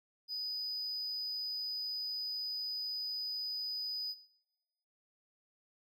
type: tone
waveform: triangle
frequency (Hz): 4978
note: D#8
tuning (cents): 0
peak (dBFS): -33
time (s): 0.28-4.15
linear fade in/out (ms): 50
effects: noise-tail reverb RT60 1.0 s tail -19 dB re dry + tanh soft clip ceiling -33 dBFS